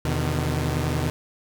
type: tone cluster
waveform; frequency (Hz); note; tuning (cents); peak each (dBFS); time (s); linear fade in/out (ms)
sawtooth; 81.3 / 125.7 / 152.2; E2 / B2 / D#3; -23 / +31 / -38; -23; 0.05-1.1; 0
effects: none